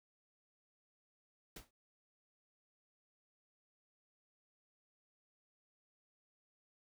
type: noise with exponential decay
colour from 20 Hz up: pink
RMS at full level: -45 dBFS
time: 1.56-1.71 s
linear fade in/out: 5 ms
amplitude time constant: 31 ms
effects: none